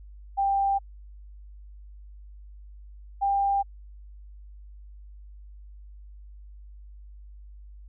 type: tone pair in turn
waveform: sine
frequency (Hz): 790 / 795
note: G5 / G5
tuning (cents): +13 / +24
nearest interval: unison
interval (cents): 11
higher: second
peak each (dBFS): -21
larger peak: neither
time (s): 0.37-0.79 / 3.21-3.63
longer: neither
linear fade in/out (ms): 20
effects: added 50 Hz sine -43 dBFS peak until 7.88 s